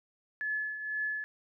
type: tone with tremolo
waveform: sine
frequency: 1717 Hz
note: A6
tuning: 43 cents flat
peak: -29 dBFS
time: 0.41-1.24 s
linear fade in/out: 0 ms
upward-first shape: triangle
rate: 2 Hz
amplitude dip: 65%
effects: none